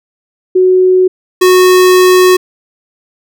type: tone pair in turn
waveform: sine / square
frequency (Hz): 370 / 367.2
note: F#4 / F#4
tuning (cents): 0 / -13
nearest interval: unison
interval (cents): 13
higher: first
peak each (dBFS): -4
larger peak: neither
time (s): 0.55-1.08 / 1.41-2.37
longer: second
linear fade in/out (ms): 10
effects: none